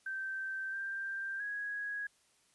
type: tone with pitch steps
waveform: sine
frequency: 1556 / 1581 / 1659 Hz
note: G6 / G6 / G#6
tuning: -13 / +14 / -2 cents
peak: -36 dBFS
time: 0.06-2.07 s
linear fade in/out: 5 ms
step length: 670 ms
effects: white hiss -70 dBFS RMS until 2.54 s + resampled to 24000 Hz